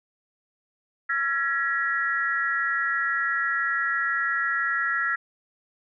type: tone cluster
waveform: sine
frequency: 1363 / 1669 / 1917 Hz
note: F6 / G#6 / A#6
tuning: -43 / +8 / +48 cents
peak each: -27 dBFS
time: 1.09-5.16 s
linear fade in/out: 10 ms
effects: none